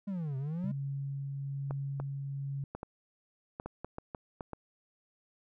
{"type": "exponential two-way sweep", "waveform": "triangle", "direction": "down then up", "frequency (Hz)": [207.7, 129.6, 207.7], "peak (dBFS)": -31, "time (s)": [0.07, 0.72], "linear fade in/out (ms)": 10, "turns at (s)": 0.37}
{"type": "tone with tremolo", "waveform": "sine", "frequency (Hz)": 138.59, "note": "C#3", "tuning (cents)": 0, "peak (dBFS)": -33, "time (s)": [0.64, 2.64], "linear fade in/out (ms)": 2, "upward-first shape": "triangle", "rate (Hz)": 1.1, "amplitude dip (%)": 25}
{"type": "clicks", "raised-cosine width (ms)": 1, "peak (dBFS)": -25, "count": 11, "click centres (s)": [1.709, 2, 2.75, 2.831, 3.599, 3.66, 3.846, 3.984, 4.148, 4.408, 4.533]}
{"effects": []}